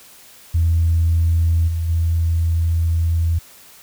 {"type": "tone with level steps", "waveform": "sine", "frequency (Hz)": 83, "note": "E2", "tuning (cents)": 12, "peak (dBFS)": [-12, -18, -14], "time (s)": [0.54, 3.39], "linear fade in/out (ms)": 10, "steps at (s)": [1.67, 1.88], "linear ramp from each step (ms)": 20, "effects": ["tanh soft clip ceiling -8 dBFS", "white hiss -45 dBFS RMS until 3.82 s"]}